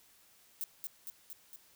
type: noise with echo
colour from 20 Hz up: violet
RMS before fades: -37 dBFS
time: 0.61-0.64 s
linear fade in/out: 0 ms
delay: 230 ms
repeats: 4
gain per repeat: -3 dB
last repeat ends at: 1.56 s
effects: white hiss -64 dBFS RMS until 1.75 s